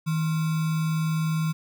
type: tone with sample-and-hold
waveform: sine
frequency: 159.7 Hz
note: D#3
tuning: 45 cents sharp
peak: -22 dBFS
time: 0.06-1.53 s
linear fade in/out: 20 ms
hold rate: 1225 Hz
effects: none